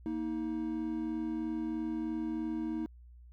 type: tone pair together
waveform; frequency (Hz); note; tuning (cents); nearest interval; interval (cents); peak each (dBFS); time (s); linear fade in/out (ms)
triangle; 233.1 / 316.2; A#3 / D#4; 0 / +28; perfect fourth; 528; -36 / -32; 0.06-2.86; 0
effects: added 60 Hz sine -51 dBFS peak until 3.32 s